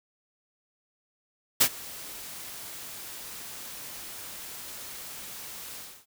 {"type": "noise with ADSR envelope", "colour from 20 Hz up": "white", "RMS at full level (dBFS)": -18, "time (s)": [1.6, 6.06], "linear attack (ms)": 14, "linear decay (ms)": 70, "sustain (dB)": -23, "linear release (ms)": 290, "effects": []}